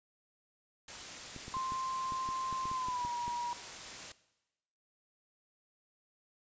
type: noise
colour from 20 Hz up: white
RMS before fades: -45 dBFS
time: 0.88-4.12 s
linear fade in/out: 2 ms
type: clicks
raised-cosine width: 3 ms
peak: -33 dBFS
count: 12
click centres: 1.363 / 1.481 / 1.568 / 1.721 / 2.122 / 2.289 / 2.527 / 2.655 / 2.715 / 2.885 / 3.05 / 3.28 s
type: tone with pitch glide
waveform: sine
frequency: 1047 to 960.1 Hz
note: C6 to B5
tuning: +1 to -49 cents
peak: -34 dBFS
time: 1.54-3.53 s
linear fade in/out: 0 ms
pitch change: -150 cents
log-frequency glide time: 2.71-3.09 s
effects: noise-tail reverb RT60 1.0 s tail -18 dB re dry + resampled to 16000 Hz